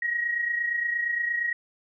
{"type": "tone pair together", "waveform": "sine", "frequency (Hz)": [1892, 1920.6], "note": ["A#6", "B6"], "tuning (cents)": [25, -49], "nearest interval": "unison", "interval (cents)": 26, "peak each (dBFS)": [-25, -33], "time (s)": [0.02, 1.53], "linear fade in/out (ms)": 5, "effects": []}